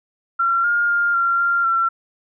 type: tone with pitch steps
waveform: sine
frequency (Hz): 1367 / 1415 / 1405 / 1377 / 1388 / 1355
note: F6 / F6 / F6 / F6 / F6 / E6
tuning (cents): -37 / +22 / +10 / -25 / -11 / +47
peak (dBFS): -15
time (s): 0.39-1.89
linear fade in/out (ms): 10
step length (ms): 250
effects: none